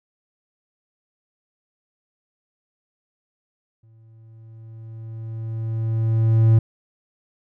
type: tone with exponential growth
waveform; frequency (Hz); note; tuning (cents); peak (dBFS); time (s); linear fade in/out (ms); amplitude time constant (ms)
triangle; 112.5; A2; +39; -8; 3.83-6.59; 5; 600
effects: none